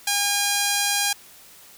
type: tone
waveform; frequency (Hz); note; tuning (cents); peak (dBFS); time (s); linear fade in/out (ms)
5% pulse; 811; G#5; -41; -8; 0.07-1.13; 5
effects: white hiss -48 dBFS RMS until 1.77 s